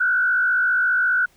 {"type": "tone with frequency modulation", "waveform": "sine", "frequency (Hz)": 1480, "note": "F#6", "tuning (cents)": 0, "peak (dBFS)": -16, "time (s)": [0, 1.26], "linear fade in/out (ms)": 10, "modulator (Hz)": 54.8, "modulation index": 1, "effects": ["pink hiss -58 dBFS RMS until 1.36 s"]}